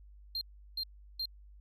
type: tone bursts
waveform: triangle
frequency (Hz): 4186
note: C8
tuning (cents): 0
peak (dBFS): -32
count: 3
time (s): 0.35-1.256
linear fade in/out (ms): 2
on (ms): 62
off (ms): 360
effects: added 50 Hz sine -52 dBFS peak until 1.6 s